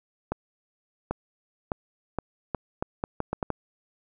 accelerating click train, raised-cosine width 1 ms, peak -13 dBFS, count 11, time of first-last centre 0.32-3.503 s, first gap 790 ms, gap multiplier 0.77, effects none

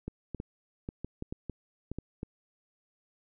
clicks, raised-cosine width 3 ms, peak -23 dBFS, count 11, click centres 0.08 / 0.347 / 0.401 / 0.889 / 1.046 / 1.224 / 1.325 / 1.497 / 1.916 / 1.986 / 2.231 s, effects none

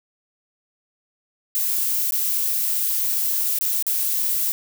violet noise with dropouts, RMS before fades -22 dBFS, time 1.55-4.52 s, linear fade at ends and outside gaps 0 ms, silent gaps 2.108-2.122 / 3.587-3.61 / 3.825-3.867 s, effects none

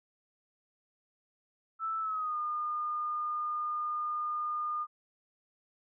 sine tone with pitch glide, 1318.5 to 1216.1 Hz, E6 to D#6, 0 to -40 cents, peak -31 dBFS, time 1.79-4.87 s, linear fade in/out 50 ms, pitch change -140 cents, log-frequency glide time 2-2.37 s, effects none

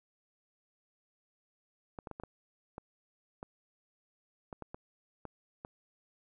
clicks, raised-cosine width 1 ms, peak -28 dBFS, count 12, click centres 1.988 / 2.072 / 2.113 / 2.199 / 2.236 / 2.781 / 3.429 / 4.528 / 4.623 / 4.745 / 5.253 / 5.649 s, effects none

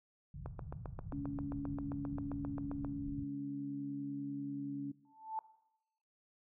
white low-pass noise, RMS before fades -47 dBFS, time 0.34-3.24 s, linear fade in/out 5 ms, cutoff 160 Hz, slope 48 dB/octave
click train, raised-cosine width 1 ms, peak -30 dBFS, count 19, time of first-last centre 0.46-2.847 s, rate 7.54 Hz
harmonic tone, 70.4 Hz, C#2, 27 cents sharp, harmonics 2 / 3 / 4, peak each -47 / -50 / -39 dBFS, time 1.12-4.92 s, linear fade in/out 10 ms
sine tone with exponential growth, 880 Hz, A5, in tune, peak -33 dBFS, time 5.05-5.39 s, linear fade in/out 1 ms, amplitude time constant 73 ms
effects noise-tail reverb RT60 0.9 s tail -19 dB re dry

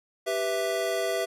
square chord, E minor, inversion first, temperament equal, 392 / 493.9 / 659.3 Hz, G4 / B4 / E5, 0 / 0 / 0 cents, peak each -32 / -33 / -29 dBFS, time 0.26-1.26 s, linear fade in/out 20 ms, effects resampled to 32000 Hz

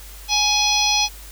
harmonic tone with a mistuned harmonic, 837 Hz, G#5, 13 cents sharp, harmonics 1 / 3 / 4 / 5 / 6 / 7, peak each -23 / -23 / -23 / -23 / -23 / -23 dBFS, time 0.28-1.09 s, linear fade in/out 50 ms, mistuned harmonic 6, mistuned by +29 cents, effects added 50 Hz sine -38 dBFS peak until 1.31 s + white hiss -42 dBFS RMS until 1.31 s

